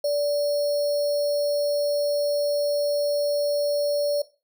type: tone with sample-and-hold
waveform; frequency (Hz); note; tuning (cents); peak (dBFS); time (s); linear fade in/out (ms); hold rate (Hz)
sine; 580; D5; -22; -20; 0.04-4.22; 5; 4900
effects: noise-tail reverb RT60 0.3 s tail -17 dB re dry